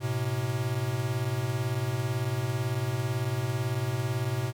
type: beating tone pair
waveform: square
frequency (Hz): 110 / 128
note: A2 / C3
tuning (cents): 0 / -38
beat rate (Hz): 18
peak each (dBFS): -32 / -30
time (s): 0-4.53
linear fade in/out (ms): 50
effects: none